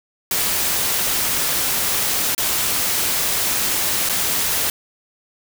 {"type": "noise with dropouts", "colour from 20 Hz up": "white", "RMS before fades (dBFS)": -20, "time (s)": [0.31, 4.7], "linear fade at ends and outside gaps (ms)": 2, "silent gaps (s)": [[2.349, 2.379], [4.09, 4.095]], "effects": []}